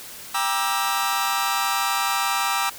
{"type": "chord", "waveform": "sawtooth", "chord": "E half-diminished seventh", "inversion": "first", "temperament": "just", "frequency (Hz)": [791.1, 949.3, 1186.7, 1318.5], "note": ["G5", "Bb5", "D6", "E6"], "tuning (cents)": [16, 31, 18, 0], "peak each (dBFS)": -23, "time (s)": [0.34, 2.7], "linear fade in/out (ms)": 10, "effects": ["white hiss -39 dBFS RMS until 2.78 s"]}